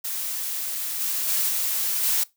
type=noise with level steps; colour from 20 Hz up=blue; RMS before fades=-29 / -26 / -23 / -25 / -22 dBFS; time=0.04-2.24 s; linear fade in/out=10 ms; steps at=0.99 / 1.27 / 1.48 / 2.02 s; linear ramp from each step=20 ms; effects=noise-tail reverb RT60 0.2 s tail -21 dB re dry